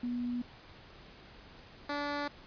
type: tone pair in turn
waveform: sine / 10% pulse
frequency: 243.3 / 289.2 Hz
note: B3 / D4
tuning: -26 / -27 cents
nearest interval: minor third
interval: 299 cents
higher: second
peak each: -32 / -25 dBFS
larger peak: second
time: 0.03-0.42 / 1.89-2.28 s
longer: neither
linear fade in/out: 5 ms
effects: pink hiss -54 dBFS RMS until 2.46 s + resampled to 11025 Hz